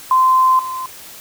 sine tone with level steps, 1035 Hz, C6, 19 cents flat, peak -9 / -22 dBFS, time 0.11-0.86 s, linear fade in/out 2 ms, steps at 0.59 s, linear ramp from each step 2 ms, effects white hiss -37 dBFS RMS until 1.2 s

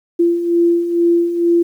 sine beating tone pair, 340.4 / 342.6 Hz, F4 / F4, -44 / -33 cents, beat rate 2.2 Hz, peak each -19 / -12 dBFS, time 0.19-1.63 s, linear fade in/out 10 ms, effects 8-bit

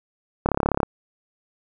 click train, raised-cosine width 1 ms, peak -5 dBFS, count 14, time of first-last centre 0.46-0.831 s, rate 35 Hz, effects none

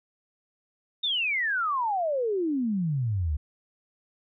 sine exponential sweep, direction down, 3729 to 69.3 Hz, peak -24 dBFS, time 1.03-3.37 s, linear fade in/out 10 ms, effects none

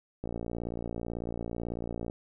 click train, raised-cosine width 2 ms, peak -22 dBFS, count 109, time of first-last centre 0.24-2.099 s, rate 58.1 Hz, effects none

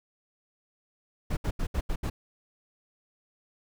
brown noise bursts at uneven times, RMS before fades -28 dBFS, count 6, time 1.3-1.37 / 1.44-1.51 / 1.59-1.67 / 1.74-1.81 / 1.89-1.96 / 2.03-2.1 s, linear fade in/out 10 ms, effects none

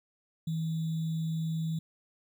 sine tone with sample-and-hold, 161.3 Hz, E3, 37 cents flat, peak -29 dBFS, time 0.47-1.79 s, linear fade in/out 5 ms, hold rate 3675 Hz, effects none

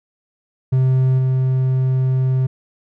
triangle tone with level steps, 130.2 Hz, C3, 8 cents flat, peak -10 / -12 dBFS, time 0.72-2.47 s, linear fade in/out 10 ms, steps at 1.18 s, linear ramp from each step 10 ms, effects none

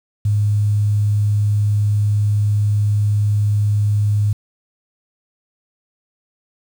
sine tone with quantisation, 103.83 Hz, G#2, in tune, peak -13 dBFS, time 0.25-4.33 s, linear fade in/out 5 ms, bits 7, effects none

